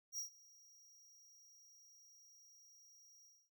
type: tone with ADSR envelope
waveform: square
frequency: 5690 Hz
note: F8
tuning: 31 cents sharp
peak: -40 dBFS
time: 0.12-3.5 s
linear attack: 64 ms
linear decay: 110 ms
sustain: -23 dB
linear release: 250 ms
effects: none